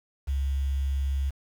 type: tone with quantisation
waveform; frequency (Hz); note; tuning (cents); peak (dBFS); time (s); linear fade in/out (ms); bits
sine; 68.4; C#2; -23; -24; 0.27-1.31; 20; 8
effects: none